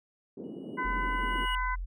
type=band-pass noise; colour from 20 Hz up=pink; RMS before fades=-41 dBFS; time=0.37-1.46 s; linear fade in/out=5 ms; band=210 to 410 Hz; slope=24 dB/octave
type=tone with exponential growth; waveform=triangle; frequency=2909 Hz; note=F#7; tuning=30 cents flat; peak=-31 dBFS; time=0.44-1.55 s; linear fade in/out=1 ms; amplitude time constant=240 ms
type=harmonic tone; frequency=505 Hz; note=B4; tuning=39 cents sharp; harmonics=2 / 3 / 4; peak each=-31 / -35 / -37 dBFS; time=0.77-1.76 s; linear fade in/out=20 ms
type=tone; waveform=sine; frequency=43.61 Hz; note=F1; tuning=2 cents flat; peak=-32 dBFS; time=0.84-1.86 s; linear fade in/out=20 ms
effects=none